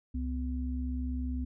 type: tone pair together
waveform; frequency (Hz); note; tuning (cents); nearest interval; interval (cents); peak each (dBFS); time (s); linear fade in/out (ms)
sine; 67.5 / 251.7; C#2 / B3; -45 / +33; octave + major seventh; 2278; -32 / -36; 0.14-1.45; 10
effects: none